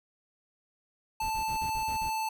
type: tone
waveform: square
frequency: 880 Hz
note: A5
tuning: in tune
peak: -30 dBFS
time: 1.2-2.29 s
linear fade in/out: 5 ms
type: noise bursts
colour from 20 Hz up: brown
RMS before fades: -41 dBFS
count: 7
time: 1.21-2.103 s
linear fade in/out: 10 ms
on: 95 ms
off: 38 ms
effects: none